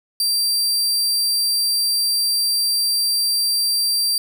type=tone; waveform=sawtooth; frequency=4705 Hz; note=D8; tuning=2 cents sharp; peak=-14 dBFS; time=0.2-4.18 s; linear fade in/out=2 ms; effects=none